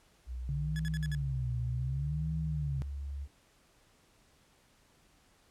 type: tone with pitch glide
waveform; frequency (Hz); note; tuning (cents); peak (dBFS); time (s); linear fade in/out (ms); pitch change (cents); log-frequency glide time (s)
sine; 61.74 to 70.11; B1 to C#2; 0 to +20; -36; 0.26-3.28; 50; +220; 0.62-2.28
type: tone with vibrato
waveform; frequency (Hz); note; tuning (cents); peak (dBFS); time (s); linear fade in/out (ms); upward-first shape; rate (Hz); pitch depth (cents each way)
sine; 138.59; C#3; 0; -32; 0.49-2.82; 0; sine; 0.67; 230
type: tone bursts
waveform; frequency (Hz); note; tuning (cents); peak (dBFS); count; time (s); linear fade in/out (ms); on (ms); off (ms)
sawtooth; 1698; G#6; +38; -38; 5; 0.76-1.149; 0; 33; 56
effects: pink hiss -66 dBFS RMS until 5.5 s + low-pass 11000 Hz 12 dB/octave